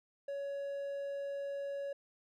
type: tone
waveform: triangle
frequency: 560 Hz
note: C#5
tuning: 18 cents sharp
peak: -35 dBFS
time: 0.28-1.93 s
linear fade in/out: 5 ms
effects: none